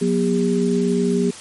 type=tone cluster; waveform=sine; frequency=180.4 / 239.9 / 402.8 Hz; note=F#3 / A#3 / G4; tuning=-44 / +50 / +47 cents; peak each=-20 dBFS; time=0.01-1.31 s; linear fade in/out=10 ms; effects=white hiss -37 dBFS RMS until 1.4 s + MP3 48 kbps